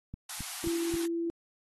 click train, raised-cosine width 5 ms, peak -27 dBFS, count 4, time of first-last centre 0.14-0.94 s, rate 3.75 Hz
white high-pass noise, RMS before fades -39 dBFS, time 0.29-1.06 s, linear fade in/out 5 ms, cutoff 680 Hz, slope 96 dB/octave
sine tone, 336.3 Hz, E4, 35 cents sharp, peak -29 dBFS, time 0.64-1.3 s, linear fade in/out 0 ms
effects AAC 32 kbps

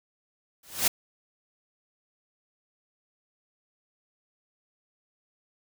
white noise with exponential growth, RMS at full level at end -19 dBFS, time 0.63-0.88 s, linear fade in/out 5 ms, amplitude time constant 54 ms, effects none

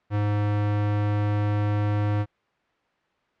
square tone, 103.83 Hz, G#2, in tune, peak -22 dBFS, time 0.1-2.26 s, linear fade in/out 50 ms, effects white hiss -67 dBFS RMS until 3.4 s + low-pass 2000 Hz 12 dB/octave

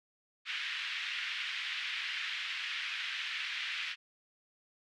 white band-pass noise, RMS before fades -38 dBFS, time 0.45-3.96 s, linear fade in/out 50 ms, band 1700 to 3200 Hz, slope 24 dB/octave, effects none

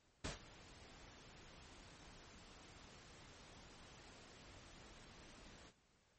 pink noise with ADSR envelope, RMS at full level -43 dBFS, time 0.24-5.73 s, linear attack 10 ms, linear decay 130 ms, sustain -17 dB, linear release 56 ms, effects pink hiss -75 dBFS RMS until 6.18 s + MP3 32 kbps

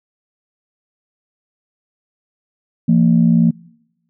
sine tone pair together, 169.22 / 230 Hz, E3 / A#3, +46 / -23 cents, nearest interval perfect fourth, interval 531 cents, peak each -11 dBFS, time 2.88-3.51 s, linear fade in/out 10 ms, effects noise-tail reverb RT60 0.9 s tail -25 dB re dry + tanh soft clip ceiling -2 dBFS

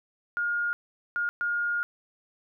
sine tone bursts at uneven times, 1422 Hz, F6, 31 cents sharp, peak -25 dBFS, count 3, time 0.37-0.73 / 1.16-1.29 / 1.41-1.83 s, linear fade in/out 0 ms, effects none

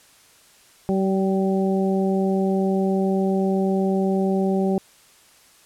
harmonic tone with a mistuned harmonic, 191.6 Hz, G3, 39 cents flat, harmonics 1 / 2 / 3 / 4, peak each -20 / -23 / -29 / -30 dBFS, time 0.89-4.78 s, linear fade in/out 0 ms, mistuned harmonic 4, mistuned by +17 cents, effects white hiss -53 dBFS RMS until 5.65 s + low-pass 11000 Hz 12 dB/octave

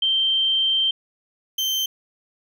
sine / 35% pulse tone pair in turn, 3136 / 3114 Hz, G7 / G7, 0 / -12 cents, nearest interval unison, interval 12 cents, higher first, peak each -17 / -19 dBFS, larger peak first, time 0.02-0.91 / 1.58-1.86 s, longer first, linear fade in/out 5 ms, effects none

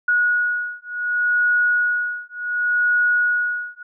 sine beating tone pair, 1455 / 1455.68 Hz, F#6 / F#6, -29 / -29 cents, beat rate 0.68 Hz, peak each -20 dBFS, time 0.08-3.83 s, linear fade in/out 5 ms, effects none

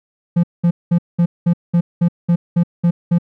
triangle tone bursts, 172.2 Hz, F3, 24 cents flat, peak -8 dBFS, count 11, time 0.36-3.185 s, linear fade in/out 10 ms, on 75 ms, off 200 ms, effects none

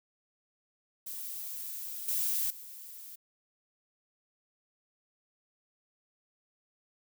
violet noise with level steps, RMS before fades -40 / -31 / -47 dBFS, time 1.06-3.16 s, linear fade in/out 10 ms, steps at 2.08 / 2.5 s, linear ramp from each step 5 ms, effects none

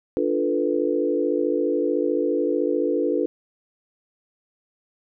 sine chord, B half-diminished seventh, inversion first, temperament equal, 293.7 / 349.2 / 440 / 493.9 Hz, D4 / F4 / A4 / B4, 0 / 0 / 0 / 0 cents, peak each -25 dBFS, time 0.17-3.26 s, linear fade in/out 0 ms, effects none

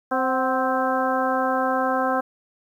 harmonic tone with a mistuned harmonic, 261.6 Hz, C4, in tune, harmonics 1 / 2 / 3 / 4 / 5 / 6, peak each -27 / -25 / -25 / -27 / -28 / -30 dBFS, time 0.11-2.21 s, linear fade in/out 10 ms, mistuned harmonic 3, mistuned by -50 cents, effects 9-bit

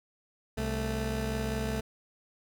20% pulse tone pair together, 65.41 / 220 Hz, C2 / A3, 0 / 0 cents, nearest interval octave + major sixth, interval 2100 cents, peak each -28 dBFS, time 0.57-1.81 s, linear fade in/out 10 ms, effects none

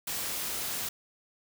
white noise, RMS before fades -34 dBFS, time 0.07-0.89 s, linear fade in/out 5 ms, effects none

